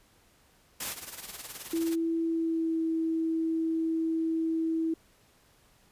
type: noise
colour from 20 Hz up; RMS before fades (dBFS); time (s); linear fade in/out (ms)
white; -35; 0.8-0.93; 5
type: noise with tremolo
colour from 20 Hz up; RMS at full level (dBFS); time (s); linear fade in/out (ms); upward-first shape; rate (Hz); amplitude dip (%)
white; -39; 0.81-1.96; 10; sine; 19; 65
type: tone with pitch glide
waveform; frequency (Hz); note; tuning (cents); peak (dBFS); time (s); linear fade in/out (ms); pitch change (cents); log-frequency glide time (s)
sine; 329.6 to 324.7; E4 to E4; 0 to -26; -26; 1.73-4.94; 5; -26; 2.23-2.81
effects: pink hiss -63 dBFS RMS until 5.91 s + resampled to 32000 Hz